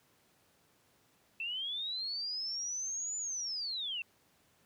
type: linear two-way sweep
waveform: sine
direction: up then down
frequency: 2637 to 7040 to 2637 Hz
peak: -35 dBFS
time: 1.4-4.02 s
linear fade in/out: 2 ms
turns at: 3.17 s
effects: pink hiss -69 dBFS RMS until 4.65 s + high-pass 100 Hz 12 dB/octave